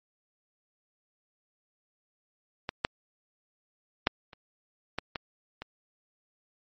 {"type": "clicks", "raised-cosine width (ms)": 0.3, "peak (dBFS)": [-15, -8, -6, -30, -14, -16, -22], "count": 7, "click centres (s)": [2.691, 2.849, 4.071, 4.332, 4.986, 5.158, 5.62], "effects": ["MP3 32 kbps"]}